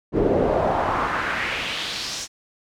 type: noise with band-pass filter sweep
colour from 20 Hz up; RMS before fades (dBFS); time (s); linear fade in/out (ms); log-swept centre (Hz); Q
brown; -23; 0.12-2.28; 50; 350 to 6400; 2.2
effects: none